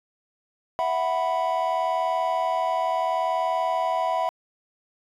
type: chord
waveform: triangle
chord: E suspended second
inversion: none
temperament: equal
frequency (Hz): 659.3 / 740 / 987.8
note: E5 / F#5 / B5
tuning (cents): 0 / 0 / 0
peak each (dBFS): -24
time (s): 0.79-4.29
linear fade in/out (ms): 0
effects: tanh soft clip ceiling -12 dBFS

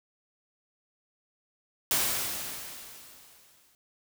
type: noise with exponential decay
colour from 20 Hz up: white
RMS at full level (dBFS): -25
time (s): 1.91-3.75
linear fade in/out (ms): 1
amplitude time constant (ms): 400
effects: none

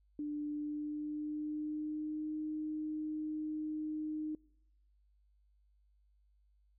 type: tone with pitch glide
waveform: sine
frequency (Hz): 296.4 to 307.7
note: D4 to D#4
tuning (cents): +16 to -19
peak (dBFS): -36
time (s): 0.19-4.35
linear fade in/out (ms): 2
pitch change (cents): +65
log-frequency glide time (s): 0.48-2.35
effects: noise-tail reverb RT60 0.9 s tail -26 dB re dry + added 50 Hz sine -67 dBFS peak until 6.78 s

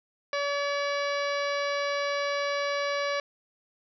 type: harmonic tone with a mistuned harmonic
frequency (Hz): 570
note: C#5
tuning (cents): +48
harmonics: 1 / 2 / 3 / 4 / 5 / 6 / 7 / 8 / 9 / 10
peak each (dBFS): -29 / -33 / -35 / -36 / -43 / -46 / -41 / -43 / -49 / -47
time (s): 0.33-3.2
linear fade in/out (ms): 2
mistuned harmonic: 8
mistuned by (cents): +61
effects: none

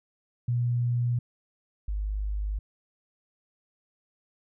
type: tone pair in turn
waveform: sine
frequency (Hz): 120.9 / 51.08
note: B2 / G#1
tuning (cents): -36 / -28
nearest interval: octave + minor third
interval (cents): 1492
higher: first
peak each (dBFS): -23 / -27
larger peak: first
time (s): 0.48-1.19 / 1.88-2.59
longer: neither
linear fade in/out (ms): 5
effects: none

